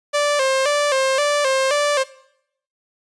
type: tone with vibrato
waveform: sawtooth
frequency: 557 Hz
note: C#5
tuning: 8 cents sharp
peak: -12 dBFS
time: 0.13-2.04 s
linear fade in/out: 20 ms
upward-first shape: square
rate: 1.9 Hz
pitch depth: 83 cents each way
effects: noise-tail reverb RT60 0.7 s tail -19 dB re dry + resampled to 22050 Hz